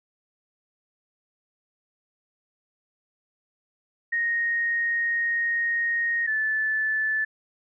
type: tone pair in turn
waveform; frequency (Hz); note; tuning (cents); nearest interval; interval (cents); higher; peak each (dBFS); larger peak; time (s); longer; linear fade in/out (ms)
sine; 1864.7 / 1746.6; A#6 / A6; 0 / -13; minor second; 113; first; -22; neither; 4.12-6.27 / 6.27-7.25; first; 10
effects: none